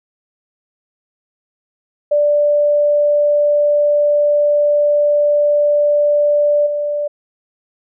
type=tone with level steps; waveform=sine; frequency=587.3 Hz; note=D5; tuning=in tune; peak=-10 / -16 dBFS; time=2.11-7.08 s; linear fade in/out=10 ms; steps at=6.66 s; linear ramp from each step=10 ms; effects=none